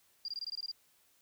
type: tone bursts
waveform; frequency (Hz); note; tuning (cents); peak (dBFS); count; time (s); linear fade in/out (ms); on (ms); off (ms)
sine; 4789; D8; +33; -36; 9; 0.25-0.715; 2; 33; 21
effects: white hiss -69 dBFS RMS until 1.21 s